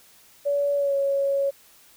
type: tone with pitch glide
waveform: sine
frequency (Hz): 570 to 554.7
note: C#5 to C#5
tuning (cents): +48 to +1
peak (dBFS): -20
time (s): 0.45-1.51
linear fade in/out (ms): 20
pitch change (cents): -47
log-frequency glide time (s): 0.76-0.95
effects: white hiss -54 dBFS RMS until 1.96 s